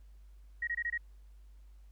sine tone bursts, 1891 Hz, A#6, 24 cents sharp, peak -31 dBFS, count 5, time 0.62-0.977 s, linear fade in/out 5 ms, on 53 ms, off 23 ms, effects added 50 Hz sine -52 dBFS peak until 1.91 s + pink hiss -75 dBFS RMS until 1.91 s

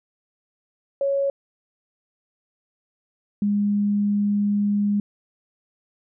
sine tone pair in turn, 554.4 / 204.7 Hz, C#5 / G#3, 0 / -25 cents, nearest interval octave + perfect fourth, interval 1725 cents, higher first, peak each -19 / -18 dBFS, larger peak second, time 1.01-1.3 / 3.42-5 s, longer second, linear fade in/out 2 ms, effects none

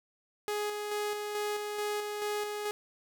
sawtooth tone with tremolo, 417.1 Hz, G#4, 7 cents sharp, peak -27 dBFS, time 0.48-2.71 s, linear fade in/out 0 ms, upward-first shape square, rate 2.3 Hz, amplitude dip 35%, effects none

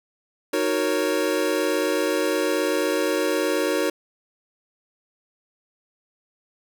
square chord, D# minor seventh, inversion none, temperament equal, 311.1 / 370 / 466.2 / 554.4 Hz, D#4 / F#4 / A#4 / C#5, 0 / 0 / 0 / 0 cents, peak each -27 dBFS, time 0.53-3.9 s, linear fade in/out 5 ms, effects none

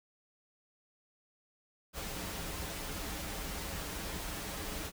pink noise with comb filter, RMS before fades -40 dBFS, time 1.93-4.92 s, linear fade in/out 50 ms, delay 8.2 ms, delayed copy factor -0.55, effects none

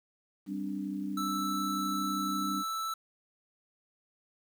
sine chord, G suspended fourth, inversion none, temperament equal, 196 / 261.6 / 293.7 Hz, G3 / C4 / D4, 0 / 0 / 0 cents, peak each -36 / -41 / -36 dBFS, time 0.46-2.64 s, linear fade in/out 50 ms
square tone, 1319 Hz, E6, 1 cent sharp, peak -33 dBFS, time 1.17-2.94 s, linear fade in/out 5 ms
effects 10-bit

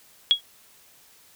sine tone with exponential decay, 3322 Hz, G#7, in tune, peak -10 dBFS, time 0.31-0.41 s, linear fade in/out 0 ms, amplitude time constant 21 ms, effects white hiss -55 dBFS RMS until 1.35 s

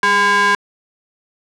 square ring-modulated tone, 303.6 Hz, D#4, 42 cents flat, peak -9 dBFS, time 0.03-0.55 s, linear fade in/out 2 ms, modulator 1320 Hz, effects low-pass 7000 Hz 12 dB/octave

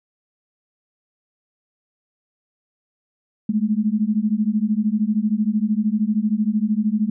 sine beating tone pair, 206.9 / 219.9 Hz, G#3 / A3, -6 / -1 cents, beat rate 13 Hz, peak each -20 dBFS, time 3.49-7.1 s, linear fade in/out 5 ms, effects none

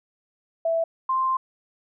sine tone pair in turn, 660 / 1047.7 Hz, E5 / C6, +2 / +2 cents, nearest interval minor sixth, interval 800 cents, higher second, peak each -20 dBFS, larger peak neither, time 0.65-0.84 / 1.09-1.37 s, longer second, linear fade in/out 5 ms, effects none

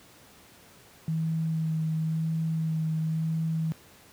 sine tone with vibrato, 160 Hz, D#3, 49 cents sharp, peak -25 dBFS, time 1.08-3.72 s, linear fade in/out 0 ms, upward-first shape sine, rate 0.95 Hz, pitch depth 15 cents each way, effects pink hiss -54 dBFS RMS until 4.12 s + high-pass 80 Hz 12 dB/octave

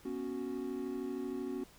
triangle chord, B suspended second, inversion none, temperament equal with one note detuned, 244.2 / 277.2 / 370 Hz, B3 / C#4 / F#4, -19 / 0 / 0 cents, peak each -40 / -38 / -38 dBFS, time 0.05-1.64 s, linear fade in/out 5 ms, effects pink hiss -60 dBFS RMS until 1.78 s

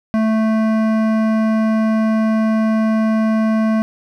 triangle tone with hard clipping, 220 Hz, A3, in tune, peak -15 dBFS, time 0.14-3.82 s, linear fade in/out 0 ms, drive 18 dB, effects none

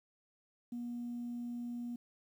sine tone, 240 Hz, B3, 49 cents flat, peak -37 dBFS, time 0.72-1.96 s, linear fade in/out 5 ms, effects tanh soft clip ceiling -35 dBFS + 11-bit

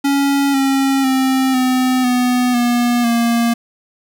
square tone with pitch steps, 279.3 / 271.2 / 263.3 / 255.7 / 248.3 / 241 / 234 Hz, C#4 / C#4 / C4 / C4 / B3 / B3 / A#3, +13 / -38 / +11 / -40 / +9 / -42 / +7 cents, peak -13 dBFS, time 0.04-3.54 s, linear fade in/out 10 ms, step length 500 ms, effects 7-bit

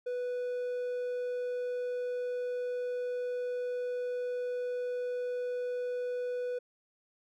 triangle tone, 493.9 Hz, B4, in tune, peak -30 dBFS, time 0.06-6.59 s, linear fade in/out 10 ms, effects none

